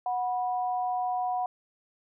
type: tone pair together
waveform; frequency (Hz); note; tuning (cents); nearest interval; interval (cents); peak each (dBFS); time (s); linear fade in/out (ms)
sine; 734.2 / 980; F#5 / B5; -14 / -14; perfect fourth; 500; -27 / -35; 0.06-1.46; 2
effects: none